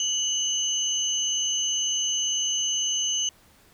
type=tone pair together; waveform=sine; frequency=2955 / 6261 Hz; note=F#7 / G8; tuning=-3 / -3 cents; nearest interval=octave + minor second; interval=1300 cents; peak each=-26 dBFS; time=0-3.29 s; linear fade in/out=2 ms; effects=pink hiss -57 dBFS RMS until 3.73 s